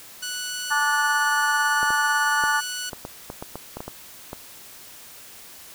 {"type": "tone", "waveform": "10% pulse", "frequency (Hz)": 1478, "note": "F#6", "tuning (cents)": -2, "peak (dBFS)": -20, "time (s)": [0.22, 2.9], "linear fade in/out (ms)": 10}
{"type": "harmonic tone", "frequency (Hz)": 292, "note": "D4", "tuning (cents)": -10, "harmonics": [3, 4, 5, 6], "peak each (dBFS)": [-25, -26, -22, -29], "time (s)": [0.7, 2.61], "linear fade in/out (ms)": 20}
{"type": "clicks", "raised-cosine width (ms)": 1, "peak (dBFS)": -18, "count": 12, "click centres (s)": [1.83, 1.905, 2.438, 2.932, 3.051, 3.301, 3.425, 3.556, 3.77, 3.805, 3.88, 4.331]}
{"effects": ["white hiss -44 dBFS RMS until 5.74 s"]}